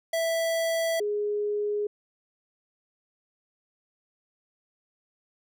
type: tone pair in turn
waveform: square / sine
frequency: 659.3 / 415.3 Hz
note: E5 / G#4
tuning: 0 / 0 cents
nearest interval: minor sixth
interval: 800 cents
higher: first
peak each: -25 dBFS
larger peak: neither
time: 0.13-1 / 1-1.87 s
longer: neither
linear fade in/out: 5 ms
effects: none